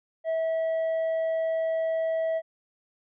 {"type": "tone with tanh clipping", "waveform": "triangle", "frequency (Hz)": 649, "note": "E5", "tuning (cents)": -27, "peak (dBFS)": -25, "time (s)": [0.24, 2.42], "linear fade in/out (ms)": 50, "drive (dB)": 8, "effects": []}